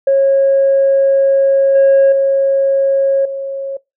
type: tone with level steps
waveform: sine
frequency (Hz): 546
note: C#5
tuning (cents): -26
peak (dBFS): -6 / -3 / -8 / -18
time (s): 0.07-3.77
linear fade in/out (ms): 5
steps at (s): 1.75 / 2.12 / 3.25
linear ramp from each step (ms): 5
effects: noise-tail reverb RT60 0.2 s tail -23 dB re dry + tanh soft clip ceiling -4 dBFS